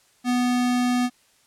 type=tone; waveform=square; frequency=246.9 Hz; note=B3; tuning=in tune; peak=-20 dBFS; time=0.24-1.1 s; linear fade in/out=50 ms; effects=white hiss -60 dBFS RMS until 1.46 s + low-pass 10000 Hz 12 dB/octave